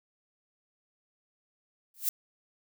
violet noise with exponential growth, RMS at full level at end -24 dBFS, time 1.94-2.09 s, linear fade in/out 2 ms, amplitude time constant 31 ms, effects none

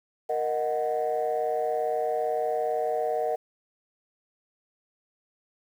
sine chord, D# minor, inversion second, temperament equal, 466.2 / 622.3 / 740 Hz, A#4 / D#5 / F#5, 0 / 0 / 0 cents, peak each -28 / -28 / -28 dBFS, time 0.29-3.36 s, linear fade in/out 10 ms, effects tanh soft clip ceiling -18 dBFS + 9-bit

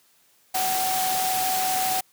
sine tone in noise, 751 Hz, F#5, 26 cents sharp, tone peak -24 dBFS, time 0.54-2.01 s, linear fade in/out 10 ms, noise white, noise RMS -27 dBFS, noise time 0.54-2.01 s, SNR 0 dB, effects white hiss -61 dBFS RMS until 2.12 s + high-pass 100 Hz 12 dB/octave

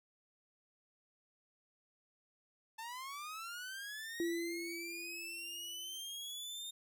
sawtooth linear sweep, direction up, 880 to 3665 Hz, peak -40 dBFS, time 2.78-6.71 s, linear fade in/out 10 ms
sine tone with exponential decay, 339.4 Hz, F4, 49 cents flat, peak -32 dBFS, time 4.2-6 s, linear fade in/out 1 ms, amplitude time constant 390 ms
effects none

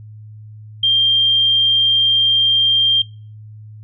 sine tone, 3185 Hz, G7, 27 cents sharp, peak -11 dBFS, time 0.83-3.02 s, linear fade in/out 5 ms, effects noise-tail reverb RT60 0.4 s tail -22 dB re dry + added 107 Hz sine -34 dBFS peak until 3.83 s

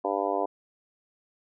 harmonic tone, 99.3 Hz, G2, 23 cents sharp, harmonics 3 / 4 / 5 / 6 / 7 / 8 / 9 / 10, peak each -35 / -32 / -33 / -33 / -30 / -37 / -35 / -35 dBFS, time 0.04-0.46 s, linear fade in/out 10 ms, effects none

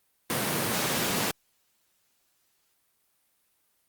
pink high-pass noise, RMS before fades -28 dBFS, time 0.3-1.31 s, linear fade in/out 0 ms, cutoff 130 Hz, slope 24 dB/octave, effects white hiss -71 dBFS RMS until 3.88 s + Opus 32 kbps

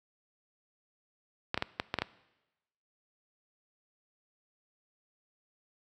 clicks, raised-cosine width 0.3 ms, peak -13 dBFS, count 7, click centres 1.544 / 1.576 / 1.624 / 1.799 / 1.941 / 1.987 / 2.02 s, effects noise-tail reverb RT60 1.0 s tail -20 dB re dry + high-pass 60 Hz 12 dB/octave

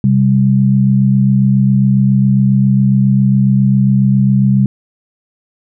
sine tone pair together, 130.81 / 198.14 Hz, C3 / G3, 0 / +19 cents, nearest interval perfect fifth, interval 719 cents, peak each -10 dBFS, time 0.04-4.66 s, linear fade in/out 2 ms, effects none

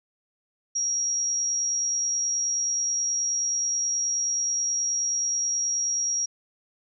sine tone with amplitude modulation, 5660 Hz, F8, 22 cents sharp, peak -22 dBFS, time 0.75-6.26 s, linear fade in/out 10 ms, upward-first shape sine, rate 69.4 Hz, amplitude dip 25%, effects none

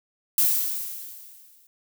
violet noise with exponential decay, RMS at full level -18 dBFS, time 0.38-1.67 s, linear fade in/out 2 ms, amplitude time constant 280 ms, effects none

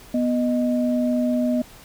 sine tone pair together, 246 / 620 Hz, B3 / D#5, -7 / -6 cents, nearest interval octave + major third, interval 1601 cents, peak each -19 / -25 dBFS, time 0.14-1.62 s, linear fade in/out 5 ms, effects pink hiss -46 dBFS RMS until 1.84 s

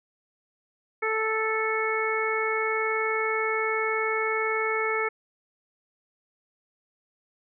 harmonic tone, 439.7 Hz, A4, 1 cent flat, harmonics 1 / 2 / 3 / 4 / 5, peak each -28 / -34 / -30 / -33 / -29 dBFS, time 1.02-5.09 s, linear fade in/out 10 ms, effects none

